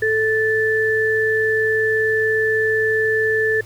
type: tone pair together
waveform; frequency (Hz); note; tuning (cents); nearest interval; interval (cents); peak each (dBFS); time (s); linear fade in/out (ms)
sine; 438.4 / 1754.9; A4 / A6; -6 / -5; 2 octaves; 2401; -18; 0.02-3.61; 5
effects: added 107 Hz sine -37 dBFS peak until 3.65 s + pink hiss -46 dBFS RMS until 3.65 s